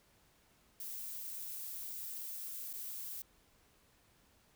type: noise with dropouts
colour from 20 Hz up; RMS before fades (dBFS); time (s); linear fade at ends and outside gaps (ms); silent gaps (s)
violet; -44; 0.8-3.22; 2; 2.73-2.736
effects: pink hiss -69 dBFS RMS until 4.55 s